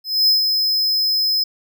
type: tone with ADSR envelope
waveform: square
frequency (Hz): 5100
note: D#8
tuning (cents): +42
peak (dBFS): -11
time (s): 0.04-1.44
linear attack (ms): 240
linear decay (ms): 130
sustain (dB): -5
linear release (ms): 9
effects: none